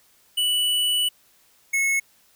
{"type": "tone pair in turn", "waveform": "square", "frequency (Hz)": [2960, 2189], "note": ["F#7", "C#7"], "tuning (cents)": [0, -22], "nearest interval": "perfect fourth", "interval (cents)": 522, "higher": "first", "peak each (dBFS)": -20, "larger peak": "neither", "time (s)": [[0.37, 1.09], [1.73, 2]], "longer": "first", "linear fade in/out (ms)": 10, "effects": ["white hiss -59 dBFS RMS until 2.35 s"]}